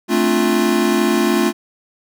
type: chord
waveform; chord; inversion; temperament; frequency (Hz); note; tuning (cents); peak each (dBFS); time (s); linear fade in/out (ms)
square; D minor seventh; second; equal with one note detuned; 220 / 262.7 / 293.7 / 349.2; A3 / C4 / D4 / F4; 0 / +7 / 0 / 0; -19 / -22 / -22 / -18; 0.08-1.53; 50
effects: none